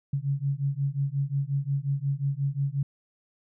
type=beating tone pair; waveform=sine; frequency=136.7 / 142.3 Hz; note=C#3 / C#3; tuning=-24 / +46 cents; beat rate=5.6 Hz; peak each=-28 dBFS; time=0.13-2.83 s; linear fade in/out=5 ms; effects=none